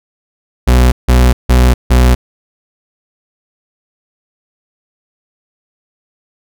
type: tone bursts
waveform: 40% pulse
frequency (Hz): 62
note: B1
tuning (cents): +7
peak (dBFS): -4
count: 4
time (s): 0.67-2.15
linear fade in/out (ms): 10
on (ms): 250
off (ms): 160
effects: none